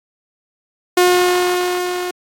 sawtooth tone with level ramp, 359.3 Hz, F4, 49 cents sharp, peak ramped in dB -5 to -17 dBFS, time 0.97-2.11 s, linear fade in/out 5 ms, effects AAC 64 kbps

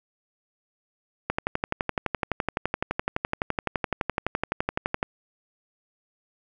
click train, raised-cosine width 0.5 ms, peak -9 dBFS, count 45, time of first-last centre 1.3-5.029 s, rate 11.8 Hz, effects none

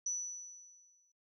sine tone with exponential decay, 5940 Hz, F#8, 6 cents sharp, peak -32 dBFS, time 0.06-1.12 s, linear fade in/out 5 ms, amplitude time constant 230 ms, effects noise-tail reverb RT60 0.1 s tail -21 dB re dry

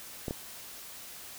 clicks, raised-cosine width 2 ms, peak -20 dBFS, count 2, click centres 0.282 / 0.309 s, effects white hiss -46 dBFS RMS until 1.38 s

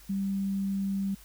sine tone, 195.9 Hz, G3, 1 cent flat, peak -27 dBFS, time 0.09-1.15 s, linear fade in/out 10 ms, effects added 50 Hz sine -53 dBFS peak until 1.24 s + white hiss -55 dBFS RMS until 1.24 s

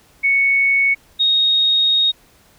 sine tone pair in turn, 2217 / 3736 Hz, C#7 / A#7, 0 / +3 cents, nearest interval major sixth, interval 903 cents, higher second, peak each -12 dBFS, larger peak neither, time 0.23-0.95 / 1.19-2.12 s, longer second, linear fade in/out 20 ms, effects pink hiss -52 dBFS RMS until 2.58 s

